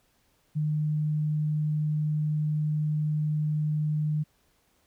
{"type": "tone", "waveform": "sine", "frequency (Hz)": 152, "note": "D#3", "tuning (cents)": -40, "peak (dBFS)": -24, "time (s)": [0.55, 4.24], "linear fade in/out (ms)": 20, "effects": ["pink hiss -68 dBFS RMS until 4.86 s"]}